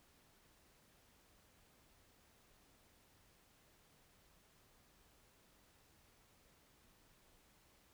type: silence
effects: pink hiss -70 dBFS RMS until 7.93 s